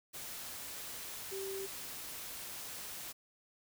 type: tone in noise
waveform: sine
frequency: 388.4 Hz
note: G4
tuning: 16 cents flat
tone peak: -39 dBFS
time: 1.31-1.67 s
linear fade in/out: 20 ms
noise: white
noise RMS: -45 dBFS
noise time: 0.13-3.13 s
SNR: +3 dB
effects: none

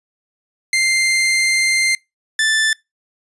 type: tone pair in turn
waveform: sawtooth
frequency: 2093 / 1760 Hz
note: C7 / A6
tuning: 0 / 0 cents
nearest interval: minor third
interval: 300 cents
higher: first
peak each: -10 dBFS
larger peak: neither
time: 0.73-1.95 / 2.39-2.73 s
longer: first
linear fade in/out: 2 ms
effects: noise-tail reverb RT60 0.2 s tail -24 dB re dry + resampled to 24000 Hz

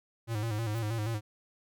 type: tone with vibrato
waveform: square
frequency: 110.3 Hz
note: A2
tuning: 5 cents sharp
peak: -31 dBFS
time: 0.27-1.21 s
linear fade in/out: 50 ms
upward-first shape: square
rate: 6.3 Hz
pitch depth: 74 cents each way
type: noise with exponential growth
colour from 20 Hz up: violet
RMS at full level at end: -43 dBFS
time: 0.71-0.79 s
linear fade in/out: 5 ms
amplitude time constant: 16 ms
effects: none

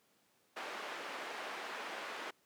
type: band-pass noise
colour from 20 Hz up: white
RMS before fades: -44 dBFS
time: 0.56-2.31 s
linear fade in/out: 10 ms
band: 340 to 1900 Hz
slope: 12 dB/octave
effects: pink hiss -72 dBFS RMS until 2.45 s + high-pass 200 Hz 12 dB/octave

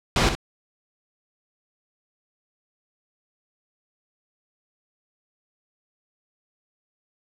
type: noise with echo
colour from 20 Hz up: pink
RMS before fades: -19 dBFS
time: 0.16-0.29 s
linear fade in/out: 2 ms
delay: 62 ms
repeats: 1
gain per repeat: -8 dB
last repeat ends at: 0.352 s
effects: low-pass 6000 Hz 12 dB/octave

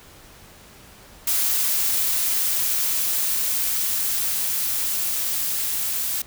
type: noise with level ramp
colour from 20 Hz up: blue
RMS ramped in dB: -21 to -25 dBFS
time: 1.27-6.22 s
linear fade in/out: 5 ms
effects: pink hiss -47 dBFS RMS until 6.26 s

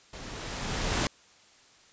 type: noise with level ramp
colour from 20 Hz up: pink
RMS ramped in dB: -43 to -26 dBFS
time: 0.13-1.07 s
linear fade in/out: 2 ms
effects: white hiss -58 dBFS RMS until 1.92 s + resampled to 16000 Hz

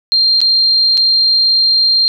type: tone with dropouts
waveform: sine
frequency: 4186 Hz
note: C8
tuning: in tune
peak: -8 dBFS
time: 0.12-2.08 s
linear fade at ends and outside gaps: 0 ms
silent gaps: 0.405-0.415 / 0.972-0.976 s
effects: none

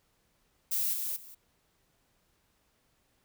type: noise with level steps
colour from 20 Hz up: violet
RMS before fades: -30 / -34 / -50 dBFS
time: 0.71-1.35 s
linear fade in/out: 10 ms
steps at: 0.93 / 1.16 s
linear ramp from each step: 5 ms
effects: pink hiss -72 dBFS RMS until 3.24 s

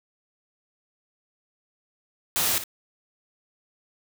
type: noise with echo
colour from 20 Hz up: white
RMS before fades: -24 dBFS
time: 2.36-2.58 s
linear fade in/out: 0 ms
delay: 58 ms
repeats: 1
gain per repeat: -11 dB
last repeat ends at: 2.638 s
effects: none

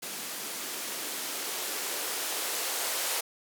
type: noise with band-pass filter sweep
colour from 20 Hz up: violet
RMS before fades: -34 dBFS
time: 0.02-3.21 s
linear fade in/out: 10 ms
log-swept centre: 220 to 530 Hz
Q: 1.5
effects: none

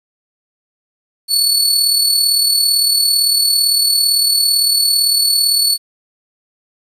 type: tone with amplitude modulation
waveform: sawtooth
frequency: 4435 Hz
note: C#8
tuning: in tune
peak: -6 dBFS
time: 1.28-5.78 s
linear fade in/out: 50 ms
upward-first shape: sine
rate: 37.8 Hz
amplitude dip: 45%
effects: resampled to 32000 Hz + 8-bit

